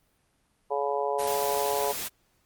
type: harmonic tone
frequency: 141.4 Hz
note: C#3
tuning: 35 cents sharp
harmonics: 3 / 4 / 5 / 6 / 7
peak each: -30 / -31 / -32 / -33 / -33 dBFS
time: 0.7-1.93 s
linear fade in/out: 20 ms
type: noise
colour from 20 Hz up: white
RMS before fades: -34 dBFS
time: 1.18-2.09 s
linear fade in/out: 20 ms
effects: pink hiss -69 dBFS RMS until 2.45 s + Opus 32 kbps